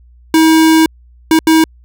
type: tone bursts at uneven times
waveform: square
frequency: 320 Hz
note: D#4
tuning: 49 cents sharp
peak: -6 dBFS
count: 3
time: 0.34-0.86 / 1.31-1.39 / 1.47-1.64 s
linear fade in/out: 2 ms
effects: added 60 Hz sine -40 dBFS peak until 1.84 s